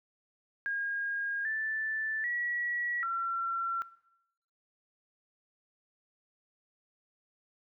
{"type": "tone with pitch steps", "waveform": "sine", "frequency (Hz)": [1626, 1760, 1927, 1359], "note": ["G#6", "A6", "B6", "F6"], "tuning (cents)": [-37, 0, -43, -48], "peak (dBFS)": -30, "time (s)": [0.66, 3.82], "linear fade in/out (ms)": 0, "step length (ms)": 790, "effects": ["noise-tail reverb RT60 0.8 s tail -18 dB re dry"]}